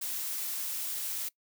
blue noise, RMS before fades -35 dBFS, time 0.01-1.29 s, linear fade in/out 10 ms, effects noise-tail reverb RT60 0.1 s tail -22 dB re dry

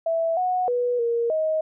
sine tone with pitch steps, 659 / 733 / 488.7 / 468.1 / 629 Hz, E5 / F#5 / B4 / A#4 / D#5, -1 / -16 / -18 / +7 / +19 cents, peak -20 dBFS, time 0.06-1.61 s, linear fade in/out 5 ms, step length 310 ms, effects none

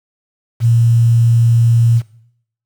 sine tone with quantisation, 116.54 Hz, A#2, in tune, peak -8 dBFS, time 0.6-2.02 s, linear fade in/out 50 ms, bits 6, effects noise-tail reverb RT60 0.7 s tail -19 dB re dry

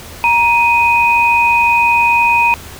sine tone pair together, 941 / 2495 Hz, A#5 / D#7, +16 / +4 cents, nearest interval octave + perfect fourth, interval 1688 cents, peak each -11 dBFS, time 0.24-2.54 s, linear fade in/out 0 ms, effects added 82 Hz sine -37 dBFS peak until 2.79 s + pink hiss -33 dBFS RMS until 2.79 s

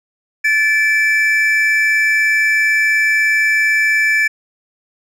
triangle tone pair together, 1743 / 2327 Hz, A6 / D7, -17 / -17 cents, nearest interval perfect fourth, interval 500 cents, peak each -12 / -13 dBFS, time 0.44-4.28 s, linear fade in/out 10 ms, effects none

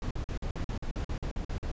brown noise bursts, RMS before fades -33 dBFS, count 13, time 0.02-1.716 s, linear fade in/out 2 ms, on 88 ms, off 46 ms, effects resampled to 16000 Hz

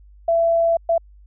sine tone bursts at uneven times, 669 Hz, E5, 25 cents sharp, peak -14 dBFS, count 2, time 0.28-0.77 / 0.89-0.98 s, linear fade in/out 5 ms, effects added 50 Hz sine -44 dBFS peak until 1.26 s

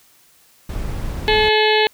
brown noise, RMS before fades -25 dBFS, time 0.69-1.49 s, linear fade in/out 5 ms
harmonic tone, 430 Hz, A4, 40 cents flat, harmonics 1 / 2 / 4 / 5 / 6 / 7 / 8 / 9 / 10, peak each -16 / -19 / -22 / -23 / -24 / -24 / -25 / -26 / -26 dBFS, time 1.28-1.87 s, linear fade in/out 0 ms
effects white hiss -53 dBFS RMS until 1.93 s

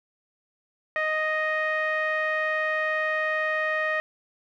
sawtooth tone with low-pass filter, 622.3 Hz, D#5, in tune, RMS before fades -26 dBFS, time 0.96-4 s, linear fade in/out 0 ms, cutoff 2000 Hz, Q 5.2, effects none

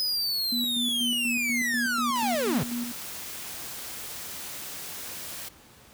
45% pulse linear sweep, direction down, 5070 to 117.4 Hz, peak -25 dBFS, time 0-2.63 s, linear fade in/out 0 ms
sine tone with tremolo, 240 Hz, B3, 49 cents flat, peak -28 dBFS, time 0.52-2.92 s, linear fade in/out 5 ms, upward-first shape square, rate 4.1 Hz, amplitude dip 50%
white noise, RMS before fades -38 dBFS, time 2.15-5.49 s, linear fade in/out 10 ms
effects pink hiss -53 dBFS RMS until 5.93 s + high-pass 60 Hz 12 dB/octave

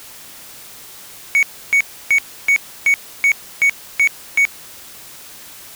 triangle tone bursts, 2230 Hz, C#7, 10 cents sharp, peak -8 dBFS, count 9, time 1.35-4.452 s, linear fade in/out 0 ms, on 78 ms, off 300 ms, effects white hiss -38 dBFS RMS until 5.75 s

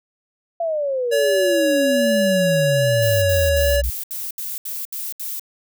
sine exponential sweep, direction down, 687 to 58.7 Hz, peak -19 dBFS, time 0.6-3.9 s, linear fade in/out 5 ms
square tone with vibrato, 565 Hz, C#5, 33 cents sharp, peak -17 dBFS, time 1.11-3.82 s, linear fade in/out 20 ms, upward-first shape sine, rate 1.2 Hz, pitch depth 19 cents each way
violet noise bursts, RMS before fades -28 dBFS, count 9, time 3.02-5.396 s, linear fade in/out 2 ms, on 200 ms, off 72 ms
effects none

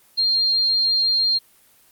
sine tone, 4202 Hz, C8, 7 cents sharp, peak -16 dBFS, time 0.17-1.39 s, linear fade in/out 20 ms, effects white hiss -55 dBFS RMS until 1.91 s + Opus 24 kbps

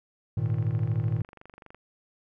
triangle chord, Ab suspended second, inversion none, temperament just, 103.83 / 116.8 / 155.74 Hz, Ab2 / Bb2 / Eb3, 0 / +4 / +2 cents, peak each -27 / -25 / -29 dBFS, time 0.37-1.22 s, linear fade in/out 5 ms
click train, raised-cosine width 0.5 ms, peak -32 dBFS, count 32, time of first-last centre 0.46-1.746 s, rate 24.1 Hz
effects none

